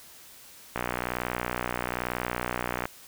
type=click train; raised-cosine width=0.5 ms; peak=-13 dBFS; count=129; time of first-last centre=0.76-2.855 s; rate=61.1 Hz; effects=white hiss -50 dBFS RMS until 3.07 s